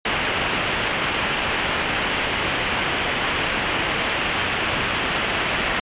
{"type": "low-pass noise", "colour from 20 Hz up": "white", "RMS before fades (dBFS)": -23, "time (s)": [0.05, 5.8], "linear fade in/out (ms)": 5, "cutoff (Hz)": 3200, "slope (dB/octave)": 48, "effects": ["resampled to 8000 Hz"]}